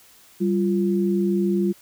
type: tone pair together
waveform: sine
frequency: 195.1 / 347.6 Hz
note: G3 / F4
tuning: -8 / -8 cents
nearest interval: minor seventh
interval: 1000 cents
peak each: -20 / -22 dBFS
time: 0.4-1.73 s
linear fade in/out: 20 ms
effects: white hiss -52 dBFS RMS until 1.81 s